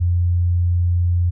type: tone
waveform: sine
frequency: 87.6 Hz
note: F2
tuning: 6 cents sharp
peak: -14 dBFS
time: 0-1.31 s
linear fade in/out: 20 ms
effects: none